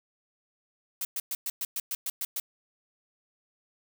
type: noise bursts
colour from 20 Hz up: blue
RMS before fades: -32 dBFS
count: 10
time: 1.01-2.4 s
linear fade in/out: 2 ms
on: 40 ms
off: 110 ms
effects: none